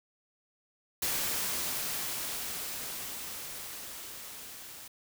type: noise with level ramp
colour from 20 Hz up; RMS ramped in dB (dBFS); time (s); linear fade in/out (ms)
white; -31 to -47; 1.02-4.88; 5
effects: none

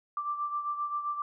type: beating tone pair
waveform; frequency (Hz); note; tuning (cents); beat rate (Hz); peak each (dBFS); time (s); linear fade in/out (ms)
sine; 1174.7 / 1182.3; D6 / D6; 0 / +11; 7.6; -31 / -38; 0.17-1.22; 2
effects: none

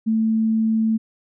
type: tone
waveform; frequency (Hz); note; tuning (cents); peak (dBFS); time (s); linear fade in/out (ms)
sine; 221.7; A3; +13; -16; 0.06-0.98; 20
effects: none

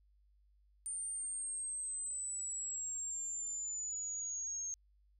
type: exponential sweep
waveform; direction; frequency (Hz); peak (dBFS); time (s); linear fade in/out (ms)
sine; down; 8990 to 6440; -38; 0.86-4.74; 0
effects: added 50 Hz sine -66 dBFS peak until 5.19 s

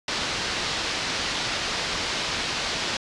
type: low-pass noise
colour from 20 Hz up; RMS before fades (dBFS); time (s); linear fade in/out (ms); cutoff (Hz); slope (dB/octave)
white; -28; 0.08-2.97; 2; 5200; 24
effects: resampled to 24000 Hz

